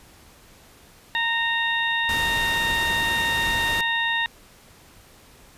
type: harmonic tone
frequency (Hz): 924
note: A#5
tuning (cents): -16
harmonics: 1 / 2 / 3 / 4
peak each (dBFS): -28 / -23 / -30 / -28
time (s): 1.15-4.26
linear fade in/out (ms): 0
type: noise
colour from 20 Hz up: pink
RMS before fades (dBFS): -31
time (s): 2.09-3.81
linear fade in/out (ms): 2
effects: pink hiss -51 dBFS RMS until 5.57 s + resampled to 32000 Hz